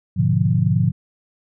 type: chord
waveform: sine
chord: G# diminished seventh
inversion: none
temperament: equal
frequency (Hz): 103.83 / 123.47 / 146.83 / 174.61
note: G#2 / B2 / D3 / F3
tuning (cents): 0 / 0 / 0 / 0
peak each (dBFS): -20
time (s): 0.16-0.92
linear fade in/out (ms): 20
effects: none